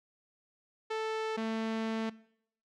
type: tone pair in turn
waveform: sawtooth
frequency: 440 / 222.8 Hz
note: A4 / A3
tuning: 0 / +22 cents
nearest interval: octave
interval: 1178 cents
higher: first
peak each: -28 dBFS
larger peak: neither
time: 0.9-1.37 / 1.37-2.1 s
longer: second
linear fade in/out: 10 ms
effects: noise-tail reverb RT60 0.7 s tail -21 dB re dry + low-pass 4000 Hz 12 dB/octave